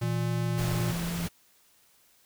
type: tone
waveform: square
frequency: 118 Hz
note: A#2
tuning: 22 cents sharp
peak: -29 dBFS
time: 0.01-0.92 s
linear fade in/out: 10 ms
type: tone with pitch glide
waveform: sine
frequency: 164.81 to 170.92 Hz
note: E3 to F3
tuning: 0 to -37 cents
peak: -30 dBFS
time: 0.03-1.27 s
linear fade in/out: 5 ms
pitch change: +63 cents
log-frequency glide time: 0.59-1.05 s
type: noise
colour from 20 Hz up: pink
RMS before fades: -36 dBFS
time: 0.57-1.29 s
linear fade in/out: 20 ms
effects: white hiss -63 dBFS RMS until 2.25 s